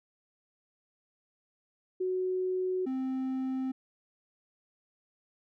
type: tone pair in turn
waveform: sine / triangle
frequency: 370 / 261.6 Hz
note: F#4 / C4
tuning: 0 / 0 cents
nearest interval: tritone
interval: 600 cents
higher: first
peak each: -28 dBFS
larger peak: neither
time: 2-2.86 / 2.86-3.72 s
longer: neither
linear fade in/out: 10 ms
effects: none